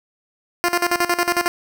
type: tone with tremolo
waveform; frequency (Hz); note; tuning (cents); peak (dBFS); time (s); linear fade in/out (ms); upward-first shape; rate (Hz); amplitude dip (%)
10% pulse; 349.2; F4; 0; -7; 0.64-1.48; 0; square; 11; 80
effects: none

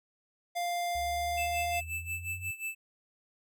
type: tone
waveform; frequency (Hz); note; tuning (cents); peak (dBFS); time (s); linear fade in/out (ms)
square; 698.5; F5; 0; -31; 0.55-1.81; 20
type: exponential sweep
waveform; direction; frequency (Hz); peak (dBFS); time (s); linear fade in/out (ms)
sine; up; 67.1 to 93.9; -40; 0.95-2.51; 5
type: tone with tremolo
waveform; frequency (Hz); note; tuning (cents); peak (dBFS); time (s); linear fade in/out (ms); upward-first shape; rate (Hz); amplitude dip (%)
square; 2637; E7; 0; -33; 1.37-2.75; 10; sine; 5.6; 85
effects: none

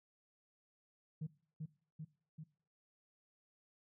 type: tone with echo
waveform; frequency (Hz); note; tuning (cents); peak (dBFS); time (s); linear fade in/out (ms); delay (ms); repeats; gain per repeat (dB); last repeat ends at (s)
sine; 155.56; D#3; 0; -37; 1.21-1.27; 10; 390; 3; -3; 2.44
effects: noise-tail reverb RT60 0.5 s tail -21 dB re dry + tanh soft clip ceiling -36 dBFS

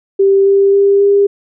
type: tone with pitch steps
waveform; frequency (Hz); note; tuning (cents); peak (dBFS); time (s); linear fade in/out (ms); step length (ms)
sine; 392 / 395.2 / 398.4 / 401.6; G4 / G4 / G4 / G4; 0 / +14 / +28 / +42; -6; 0.19-1.27; 10; 270
effects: none

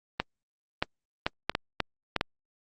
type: clicks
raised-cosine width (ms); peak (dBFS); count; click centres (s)
0.3; -9; 8; 0.2 / 0.825 / 1.265 / 1.496 / 1.551 / 1.803 / 2.163 / 2.211
effects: Opus 32 kbps

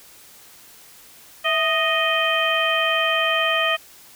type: harmonic tone with a mistuned harmonic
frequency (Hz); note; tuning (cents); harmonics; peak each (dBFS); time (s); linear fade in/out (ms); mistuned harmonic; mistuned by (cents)
622.3; D#5; 0; 1 / 2 / 3 / 4 / 5; -24 / -24 / -24 / -24 / -24; 1.44-3.77; 20; 1; +89
effects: white hiss -47 dBFS RMS until 4.15 s

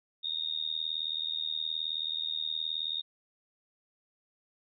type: tone with amplitude modulation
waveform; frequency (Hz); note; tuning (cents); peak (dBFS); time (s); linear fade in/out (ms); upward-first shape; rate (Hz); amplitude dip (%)
sine; 3700; A#7; -14; -27; 0.23-3.02; 20; sine; 78.9; 100
effects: none

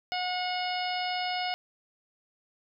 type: harmonic tone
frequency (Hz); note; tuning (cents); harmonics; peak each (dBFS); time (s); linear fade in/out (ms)
727; F#5; -31; 1 / 2 / 3 / 4 / 5 / 6 / 7; -31 / -40 / -37 / -37 / -44 / -41 / -39; 0.12-1.54; 0
effects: none

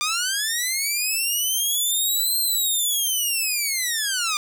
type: linear two-way sweep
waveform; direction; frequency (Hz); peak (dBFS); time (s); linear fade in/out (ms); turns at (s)
10% pulse; up then down; 1186 to 4186 to 1186; -13; 0.01-4.37; 0; 2.39
effects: none

